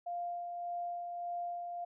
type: tone with tremolo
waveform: sine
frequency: 698.5 Hz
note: F5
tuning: in tune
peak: -35 dBFS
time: 0.06-1.85 s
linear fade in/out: 10 ms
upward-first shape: sine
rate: 1.7 Hz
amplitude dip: 35%
effects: none